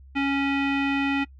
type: tone with low-pass filter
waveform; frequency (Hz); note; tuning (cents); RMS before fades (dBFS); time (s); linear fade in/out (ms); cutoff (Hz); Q
square; 277.2; C#4; 0; -24; 0.15-1.25; 20; 2500; 3.6
effects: noise-tail reverb RT60 0.1 s tail -23 dB re dry + added 67 Hz sine -45 dBFS peak until 1.39 s